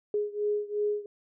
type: beating tone pair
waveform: sine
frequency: 415.3 / 418.1 Hz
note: G#4 / G#4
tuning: 0 / +12 cents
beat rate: 2.8 Hz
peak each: -29 / -31 dBFS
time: 0.14-1.06 s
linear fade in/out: 2 ms
effects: none